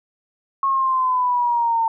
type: exponential sweep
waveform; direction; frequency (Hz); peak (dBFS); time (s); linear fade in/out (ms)
sine; down; 1094 to 902; -16; 0.63-1.88; 2
effects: none